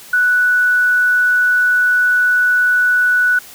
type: tone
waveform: sine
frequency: 1480 Hz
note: F#6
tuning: in tune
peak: -10 dBFS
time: 0.13-3.39 s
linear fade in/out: 5 ms
effects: white hiss -38 dBFS RMS until 3.54 s